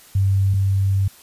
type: tone pair in turn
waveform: sine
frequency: 97.3 / 97.3 Hz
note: G2 / G2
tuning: -12 / -12 cents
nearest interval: unison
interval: 0 cents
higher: neither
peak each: -14 / -15 dBFS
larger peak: first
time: 0.15-0.54 / 0.54-1.08 s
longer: second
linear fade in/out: 5 ms
effects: white hiss -47 dBFS RMS until 1.22 s + resampled to 32000 Hz